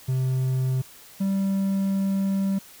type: tone pair in turn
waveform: triangle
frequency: 130 / 194.78 Hz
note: C3 / G3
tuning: -11 / -11 cents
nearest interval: perfect fifth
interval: 700 cents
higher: second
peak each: -19 dBFS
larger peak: neither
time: 0.08-0.82 / 1.2-2.59 s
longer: second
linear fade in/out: 10 ms
effects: white hiss -48 dBFS RMS until 2.8 s